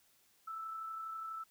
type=tone with amplitude modulation; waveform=sine; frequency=1318.5 Hz; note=E6; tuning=in tune; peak=-39 dBFS; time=0.47-1.44 s; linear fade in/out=10 ms; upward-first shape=sine; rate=32.2 Hz; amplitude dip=30%; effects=white hiss -70 dBFS RMS until 1.5 s